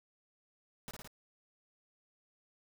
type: noise with echo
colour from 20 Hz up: pink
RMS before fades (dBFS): -45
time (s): 0.88-0.91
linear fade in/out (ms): 0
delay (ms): 55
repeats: 3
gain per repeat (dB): -2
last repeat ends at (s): 1.075
effects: none